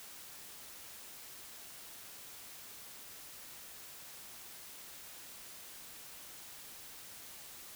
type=silence; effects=white hiss -51 dBFS RMS until 7.75 s